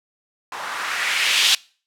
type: noise with low-pass filter sweep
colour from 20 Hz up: violet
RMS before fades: -21 dBFS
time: 0.52-1.55 s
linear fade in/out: 2 ms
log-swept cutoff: 950 to 3600 Hz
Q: 1.9
effects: noise-tail reverb RT60 0.4 s tail -24 dB re dry